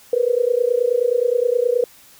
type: tone with amplitude modulation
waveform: sine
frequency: 485.7 Hz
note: B4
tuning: 29 cents flat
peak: -11 dBFS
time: 0.13-1.84 s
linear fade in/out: 2 ms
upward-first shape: sine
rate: 29.5 Hz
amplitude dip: 90%
effects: white hiss -48 dBFS RMS until 2.19 s